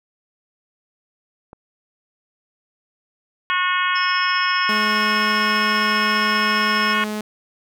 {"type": "click", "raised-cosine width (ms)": 1, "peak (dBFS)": -25, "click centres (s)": 1.531}
{"type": "harmonic tone", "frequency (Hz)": 363.8, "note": "F#4", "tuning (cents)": -29, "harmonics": [3, 4, 5, 6, 7, 8, 9], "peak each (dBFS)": [-21, -23, -25, -27, -28, -29, -30], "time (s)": [3.5, 7.04], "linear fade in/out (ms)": 0}
{"type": "tone with tremolo", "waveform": "sine", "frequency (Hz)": 5280, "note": "E8", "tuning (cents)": 2, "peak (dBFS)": -25, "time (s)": [3.95, 6.94], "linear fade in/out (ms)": 10, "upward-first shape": "sine", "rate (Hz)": 15, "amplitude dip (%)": 35}
{"type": "tone", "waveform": "sawtooth", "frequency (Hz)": 212.4, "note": "G#3", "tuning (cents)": 39, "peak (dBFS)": -20, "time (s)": [4.69, 7.21], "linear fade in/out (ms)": 2}
{"effects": []}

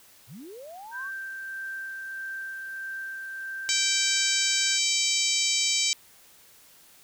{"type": "linear sweep", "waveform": "sine", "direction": "up", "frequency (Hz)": [89.7, 1174.7], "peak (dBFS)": -40, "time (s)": [0.27, 1.11], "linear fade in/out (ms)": 50}
{"type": "tone with tremolo", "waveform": "sine", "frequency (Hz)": 1568, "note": "G6", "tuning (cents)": 0, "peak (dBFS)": -32, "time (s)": [0.91, 4.79], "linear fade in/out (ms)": 50, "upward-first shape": "sine", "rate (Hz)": 1.6, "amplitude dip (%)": 25}
{"type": "harmonic tone", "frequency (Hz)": 776, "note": "G5", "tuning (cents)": -18, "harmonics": [3, 4, 5, 6, 7, 8, 9, 10], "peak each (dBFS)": [-31, -31, -31, -31, -31, -31, -31, -31], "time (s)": [3.69, 5.93], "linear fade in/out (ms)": 0}
{"effects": ["white hiss -55 dBFS RMS until 7.03 s"]}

